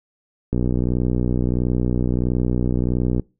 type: click train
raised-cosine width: 3 ms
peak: -8 dBFS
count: 165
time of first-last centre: 0.53-3.197 s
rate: 61.5 Hz
effects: noise-tail reverb RT60 0.3 s tail -25 dB re dry